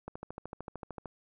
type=click train; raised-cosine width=1 ms; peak=-26 dBFS; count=14; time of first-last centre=0.08-1.057 s; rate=13.3 Hz; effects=none